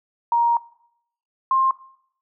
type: tone pair in turn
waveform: sine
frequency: 940 / 1058.9 Hz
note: A#5 / C6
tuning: +14 / +20 cents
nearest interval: major second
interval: 206 cents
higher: second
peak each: -15 dBFS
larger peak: neither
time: 0.32-0.57 / 1.51-1.71 s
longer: first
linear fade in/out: 2 ms
effects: noise-tail reverb RT60 0.7 s tail -20 dB re dry